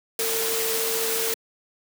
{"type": "tone in noise", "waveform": "sine", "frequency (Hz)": 451.5, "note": "A4", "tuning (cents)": 45, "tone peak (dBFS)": -28, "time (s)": [0.19, 1.34], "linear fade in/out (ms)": 2, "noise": "white", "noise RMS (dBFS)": -26, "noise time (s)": [0.19, 1.34], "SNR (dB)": -5, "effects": ["high-pass 200 Hz 12 dB/octave"]}